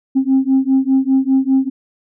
sine beating tone pair, 263.9 / 268.9 Hz, C4 / C4, +15 / +47 cents, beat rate 5 Hz, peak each -13 dBFS, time 0.15-1.7 s, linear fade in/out 20 ms, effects tanh soft clip ceiling -6 dBFS

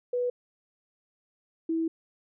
sine tone pair in turn, 491.4 / 326.2 Hz, B4 / E4, -9 / -18 cents, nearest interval perfect fifth, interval 709 cents, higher first, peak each -25 dBFS, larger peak neither, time 0.13-0.3 / 1.69-1.88 s, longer second, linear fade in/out 5 ms, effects none

